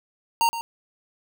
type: tone with echo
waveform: square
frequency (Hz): 925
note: A#5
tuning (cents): -14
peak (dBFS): -18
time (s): 0.41-0.49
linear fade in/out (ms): 0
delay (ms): 120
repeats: 1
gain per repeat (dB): -11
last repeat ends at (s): 0.61
effects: none